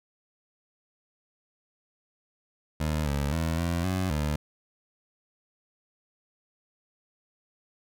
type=tone with pitch steps; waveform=20% pulse; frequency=77 / 71.1 / 81.5 / 85.2 / 93.3 / 75 Hz; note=D#2 / C#2 / E2 / F2 / F#2 / D2; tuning=-17 / +45 / -19 / -42 / +15 / +37 cents; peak=-21 dBFS; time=2.8-4.36 s; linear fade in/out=5 ms; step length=260 ms; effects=none